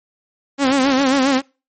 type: tone with vibrato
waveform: sawtooth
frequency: 269 Hz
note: C4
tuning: 48 cents sharp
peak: -9 dBFS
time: 0.58-1.42 s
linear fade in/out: 50 ms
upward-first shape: sine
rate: 7.4 Hz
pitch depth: 85 cents each way
effects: noise-tail reverb RT60 0.3 s tail -25 dB re dry + MP3 32 kbps